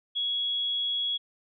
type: tone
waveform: sine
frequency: 3340 Hz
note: G#7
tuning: 9 cents sharp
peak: -26 dBFS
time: 0.15-1.18 s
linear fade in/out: 20 ms
effects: none